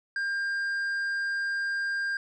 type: tone with tanh clipping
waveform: sine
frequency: 1600 Hz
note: G6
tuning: 35 cents sharp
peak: -28 dBFS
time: 0.16-2.17 s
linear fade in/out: 2 ms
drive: 5 dB
effects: none